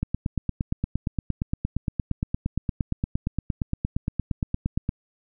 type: click train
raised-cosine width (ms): 5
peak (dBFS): -12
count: 43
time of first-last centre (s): 0.03-4.891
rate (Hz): 8.64
effects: none